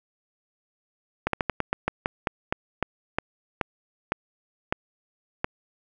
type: slowing click train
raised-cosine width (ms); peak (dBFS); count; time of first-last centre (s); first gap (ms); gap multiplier
0.5; -8; 16; 1.27-5.444; 63; 1.19
effects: none